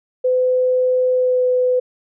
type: tone with pitch glide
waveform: sine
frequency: 507 to 502.6 Hz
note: B4 to B4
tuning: +45 to +30 cents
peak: -13 dBFS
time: 0.24-1.8 s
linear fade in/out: 10 ms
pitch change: -15 cents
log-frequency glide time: 1.12-1.45 s
effects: none